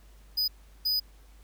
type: tone bursts at uneven times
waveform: square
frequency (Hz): 4978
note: D#8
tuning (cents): 0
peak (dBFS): -25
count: 2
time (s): 0.37-0.48 / 0.85-1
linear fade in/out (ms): 10
effects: added 50 Hz sine -51 dBFS peak until 1.43 s + pink hiss -62 dBFS RMS until 1.43 s